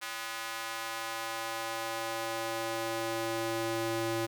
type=tone with high-pass filter sweep; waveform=square; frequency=113.5 Hz; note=A#2; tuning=46 cents flat; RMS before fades=-35 dBFS; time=0.01-4.27 s; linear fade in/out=20 ms; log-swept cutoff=1400 to 270 Hz; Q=1; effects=none